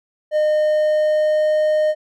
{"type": "tone with pitch glide", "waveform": "triangle", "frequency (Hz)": [610, 614.2], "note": ["D#5", "D#5"], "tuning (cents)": [-34, -23], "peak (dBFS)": -12, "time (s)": [0.31, 1.95], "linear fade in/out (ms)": 50, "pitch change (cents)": 11, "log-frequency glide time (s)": [0.41, 1.59], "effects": []}